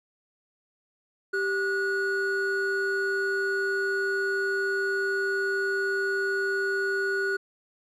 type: tone pair together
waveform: triangle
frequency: 391.3 / 1457.9 Hz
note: G4 / F#6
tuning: -3 / -26 cents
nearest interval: octave + major seventh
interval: 2277 cents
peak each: -26 / -25 dBFS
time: 1.33-7.37 s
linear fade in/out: 10 ms
effects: none